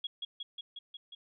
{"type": "tone with echo", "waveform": "sine", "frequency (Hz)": 3322, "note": "G#7", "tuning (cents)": 0, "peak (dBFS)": -33, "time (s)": [0.04, 0.07], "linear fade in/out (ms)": 5, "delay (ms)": 180, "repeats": 6, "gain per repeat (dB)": -2, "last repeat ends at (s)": 1.15, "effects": []}